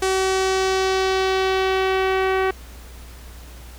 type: tone with low-pass filter sweep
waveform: sawtooth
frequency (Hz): 379.8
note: F#4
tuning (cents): +45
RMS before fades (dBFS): -20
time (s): 0.02-2.51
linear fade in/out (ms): 5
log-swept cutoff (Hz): 8800 to 2100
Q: 1.3
effects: added 60 Hz sine -38 dBFS peak until 3.78 s + pink hiss -45 dBFS RMS until 3.78 s